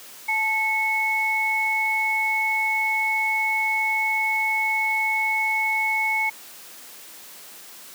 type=tone pair together; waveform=sine; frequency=873.9 / 2200 Hz; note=A5 / C#7; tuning=-12 / -14 cents; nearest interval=octave + major third; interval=1598 cents; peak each=-26 / -21 dBFS; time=0.28-6.3 s; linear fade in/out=10 ms; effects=white hiss -43 dBFS RMS until 7.94 s + high-pass 200 Hz 12 dB/octave